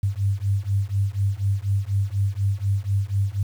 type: beating tone pair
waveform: sine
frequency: 97.1 / 101.2 Hz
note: G2 / G#2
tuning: -16 / -44 cents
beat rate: 4.1 Hz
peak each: -23 / -23 dBFS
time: 0.03-3.43 s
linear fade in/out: 5 ms
effects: 8-bit